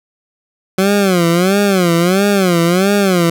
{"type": "tone with vibrato", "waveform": "20% pulse", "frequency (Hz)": 185, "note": "F#3", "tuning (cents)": 0, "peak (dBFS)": -5, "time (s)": [0.78, 3.3], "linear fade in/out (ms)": 5, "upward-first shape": "sine", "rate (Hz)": 1.5, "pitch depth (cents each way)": 170, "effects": []}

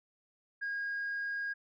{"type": "tone", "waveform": "sine", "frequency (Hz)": 1632, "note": "G#6", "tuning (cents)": -31, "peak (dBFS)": -32, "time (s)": [0.61, 1.54], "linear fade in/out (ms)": 20, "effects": ["tanh soft clip ceiling -31 dBFS"]}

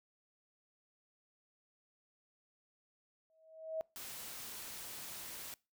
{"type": "tone with exponential growth", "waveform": "sine", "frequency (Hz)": 640, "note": "D#5", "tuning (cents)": 49, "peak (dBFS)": -33, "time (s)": [3.3, 3.81], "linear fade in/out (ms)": 0, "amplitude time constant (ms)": 110}
{"type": "noise", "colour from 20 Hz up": "white", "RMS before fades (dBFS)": -47, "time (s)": [3.96, 5.54], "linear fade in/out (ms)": 0}
{"effects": ["noise-tail reverb RT60 0.3 s tail -24 dB re dry"]}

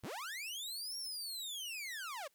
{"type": "linear two-way sweep", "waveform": "sawtooth", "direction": "up then down", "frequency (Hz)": [45, 5600, 516], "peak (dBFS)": -38, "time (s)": [0.03, 2.28], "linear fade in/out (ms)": 10, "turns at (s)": 0.97, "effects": ["white hiss -75 dBFS RMS until 2.34 s"]}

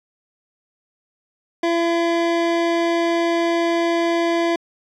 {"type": "tone", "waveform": "25% pulse", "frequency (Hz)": 337.9, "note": "E4", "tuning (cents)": 43, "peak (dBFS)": -13, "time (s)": [1.63, 4.56], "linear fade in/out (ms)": 5, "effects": ["low-pass 4000 Hz 12 dB/octave", "9-bit"]}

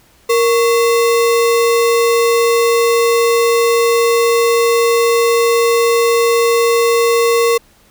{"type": "tone with sample-and-hold", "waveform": "sine", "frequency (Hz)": 466.2, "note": "A#4", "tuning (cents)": 0, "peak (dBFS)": -9, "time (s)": [0.29, 7.58], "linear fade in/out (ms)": 10, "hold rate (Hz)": 1575, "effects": ["pink hiss -50 dBFS RMS until 7.9 s"]}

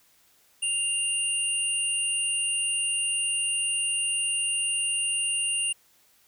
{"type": "tone pair together", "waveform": "sine", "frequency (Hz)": [2794, 9322], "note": ["F7", "D9"], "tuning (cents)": [0, -14], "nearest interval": "octave + major sixth", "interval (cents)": 2086, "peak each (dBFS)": -27, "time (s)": [0.62, 5.73], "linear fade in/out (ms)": 10, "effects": ["white hiss -62 dBFS RMS until 6.27 s"]}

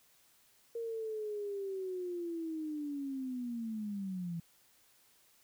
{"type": "linear sweep", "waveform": "sine", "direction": "down", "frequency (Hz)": [466.2, 164.81], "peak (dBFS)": -36, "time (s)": [0.75, 4.4], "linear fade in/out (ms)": 5, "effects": ["white hiss -67 dBFS RMS until 5.43 s"]}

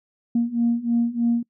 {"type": "beating tone pair", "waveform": "sine", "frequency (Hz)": [233.3, 236.5], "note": ["A#3", "A#3"], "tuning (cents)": [2, 25], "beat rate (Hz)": 3.2, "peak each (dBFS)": [-22, -20], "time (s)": [0.35, 1.43], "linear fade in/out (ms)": 5, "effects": ["noise-tail reverb RT60 0.1 s tail -25 dB re dry", "tanh soft clip ceiling -12 dBFS"]}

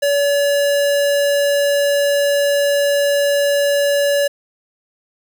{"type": "tone", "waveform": "square", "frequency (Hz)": 570, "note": "C#5", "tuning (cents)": 48, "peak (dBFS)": -14, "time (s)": [0.02, 4.28], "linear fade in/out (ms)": 10, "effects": ["7-bit"]}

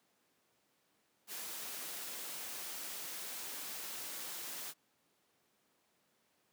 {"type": "noise", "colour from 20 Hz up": "white", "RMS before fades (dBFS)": -44, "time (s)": [1.27, 4.74], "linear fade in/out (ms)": 50, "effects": ["pink hiss -75 dBFS RMS until 6.52 s", "high-pass 200 Hz 12 dB/octave"]}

